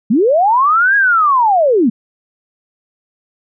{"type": "linear two-way sweep", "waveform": "sine", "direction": "up then down", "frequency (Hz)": [189.1, 1661.2, 202.2], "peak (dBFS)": -8, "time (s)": [0.1, 1.9], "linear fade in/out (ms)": 10, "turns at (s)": 0.96, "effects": []}